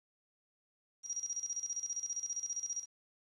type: tone with tremolo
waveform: sine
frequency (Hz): 5720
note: F8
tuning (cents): +41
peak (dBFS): -34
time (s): 1.03-2.86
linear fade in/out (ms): 50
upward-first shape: square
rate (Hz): 15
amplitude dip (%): 75
effects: resampled to 24000 Hz + 11-bit